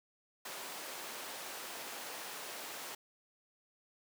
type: high-pass noise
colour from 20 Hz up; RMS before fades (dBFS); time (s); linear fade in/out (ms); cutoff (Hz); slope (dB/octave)
pink; -45; 0.45-2.95; 5; 480; 12
effects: none